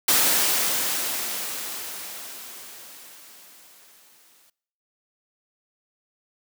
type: noise with exponential decay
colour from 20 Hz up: white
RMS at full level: -18 dBFS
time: 0.08-4.5 s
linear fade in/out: 5 ms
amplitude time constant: 960 ms
effects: noise-tail reverb RT60 0.7 s tail -23 dB re dry + high-pass 200 Hz 12 dB/octave